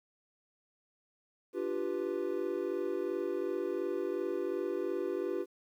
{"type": "chord", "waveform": "triangle", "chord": "G dominant seventh", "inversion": "second", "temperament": "equal", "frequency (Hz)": [293.7, 349.2, 392, 493.9], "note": ["D4", "F4", "G4", "B4"], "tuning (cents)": [0, 0, 0, 0], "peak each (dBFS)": [-40, -34, -34, -37], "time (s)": [1.53, 5.46], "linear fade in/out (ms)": 50, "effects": ["11-bit"]}